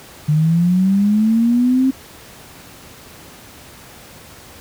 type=linear sweep; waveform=sine; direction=up; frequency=148 to 266.8 Hz; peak=-11 dBFS; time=0.28-1.91 s; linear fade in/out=10 ms; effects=pink hiss -40 dBFS RMS until 4.6 s + high-pass 60 Hz 12 dB/octave